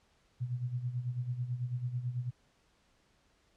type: tone with tremolo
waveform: sine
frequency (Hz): 123.47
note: B2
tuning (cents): 0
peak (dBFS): -30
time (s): 0.4-2.31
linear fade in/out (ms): 20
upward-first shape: sine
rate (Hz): 9.1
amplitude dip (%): 70
effects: pink hiss -70 dBFS RMS until 3.56 s + low-pass 7000 Hz 12 dB/octave